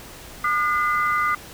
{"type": "tone cluster", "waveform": "sine", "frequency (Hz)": [1209, 1441, 2033], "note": ["D6", "F#6", "B6"], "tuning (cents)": [50, -46, 50], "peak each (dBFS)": [-20, -26, -26], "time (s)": [0.44, 1.35], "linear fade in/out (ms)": 5, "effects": ["pink hiss -41 dBFS RMS until 1.53 s"]}